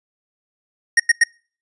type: tone bursts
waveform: square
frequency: 1864.7 Hz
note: A#6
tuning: in tune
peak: -10 dBFS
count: 3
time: 0.97-1.238 s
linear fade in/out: 5 ms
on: 28 ms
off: 92 ms
effects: noise-tail reverb RT60 0.4 s tail -26 dB re dry + resampled to 24000 Hz